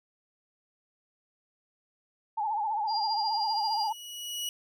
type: tone with vibrato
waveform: sine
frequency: 855 Hz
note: A5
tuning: 50 cents flat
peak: -27 dBFS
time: 2.37-3.93 s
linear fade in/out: 10 ms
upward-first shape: triangle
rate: 15 Hz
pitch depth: 110 cents each way
type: tone with tremolo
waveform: sine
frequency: 4800 Hz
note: D8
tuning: 37 cents sharp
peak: -29 dBFS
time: 2.87-3.9 s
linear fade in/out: 50 ms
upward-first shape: triangle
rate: 13 Hz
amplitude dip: 60%
type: tone with exponential growth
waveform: sawtooth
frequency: 2919 Hz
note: F#7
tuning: 24 cents flat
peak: -27 dBFS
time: 2.88-4.49 s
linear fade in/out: 1 ms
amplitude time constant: 350 ms
effects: none